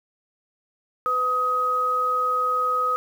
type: tone pair together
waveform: sine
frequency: 502 / 1259.9 Hz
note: B4 / D#6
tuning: +28 / +21 cents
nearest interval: octave + major third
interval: 1593 cents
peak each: -30 / -20 dBFS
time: 1.06-2.96 s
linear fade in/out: 0 ms
effects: 8-bit